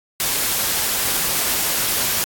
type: noise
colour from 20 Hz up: white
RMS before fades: -20 dBFS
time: 0.2-2.24 s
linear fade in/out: 0 ms
effects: AAC 64 kbps